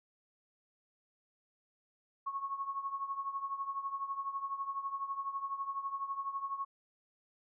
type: tone with tremolo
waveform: sine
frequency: 1100 Hz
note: C#6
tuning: 14 cents flat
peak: -32 dBFS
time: 2.26-6.65 s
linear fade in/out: 10 ms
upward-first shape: triangle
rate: 12 Hz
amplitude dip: 80%
effects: none